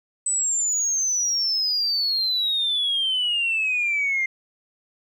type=exponential sweep; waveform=sine; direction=down; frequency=8070 to 2089 Hz; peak=-19 dBFS; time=0.26-4.26 s; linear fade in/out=5 ms; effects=tanh soft clip ceiling -16 dBFS + 10-bit